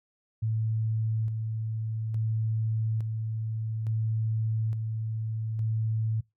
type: tone with tremolo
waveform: sine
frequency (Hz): 110.7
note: A2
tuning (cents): +11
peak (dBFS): -25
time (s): 0.42-6.21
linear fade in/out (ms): 10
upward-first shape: square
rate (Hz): 0.58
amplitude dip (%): 35
effects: noise-tail reverb RT60 0.2 s tail -24 dB re dry